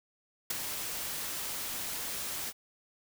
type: noise with ADSR envelope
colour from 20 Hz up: white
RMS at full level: -29 dBFS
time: 0.5-2.53 s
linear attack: 7 ms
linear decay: 11 ms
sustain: -8 dB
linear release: 47 ms
effects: none